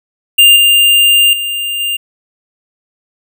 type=tone with level steps; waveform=square; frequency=2800 Hz; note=F7; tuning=4 cents sharp; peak=-3 / -6 / -16 / -14 dBFS; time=0.38-1.97 s; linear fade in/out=10 ms; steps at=0.56 / 1.33 / 1.8 s; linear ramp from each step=2 ms; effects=none